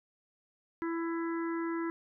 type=harmonic tone; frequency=332.9 Hz; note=E4; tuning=17 cents sharp; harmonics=1 / 3 / 4 / 5 / 6; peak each=-32 / -42 / -44 / -46 / -48 dBFS; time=0.82-1.9 s; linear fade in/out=0 ms; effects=none